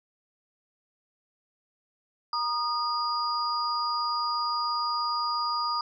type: tone cluster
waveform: sine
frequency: 943 / 1226 / 4853 Hz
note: A#5 / D#6 / D#8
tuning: +20 / -26 / -44 cents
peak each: -32 / -28 / -32 dBFS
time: 2.33-5.81 s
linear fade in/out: 2 ms
effects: none